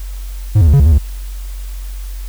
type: tone with pitch steps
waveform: triangle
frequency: 105.5 / 83.1 / 72 / 140.1 / 70.3 / 81.2 / 70.4 Hz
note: G#2 / E2 / D2 / C#3 / C#2 / E2 / C#2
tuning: +28 / +15 / -34 / +19 / +25 / -26 / +27 cents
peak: -3 dBFS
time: 0.55-0.984 s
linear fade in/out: 10 ms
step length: 62 ms
effects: added 46 Hz sine -22 dBFS peak until 2.28 s + white hiss -40 dBFS RMS until 2.28 s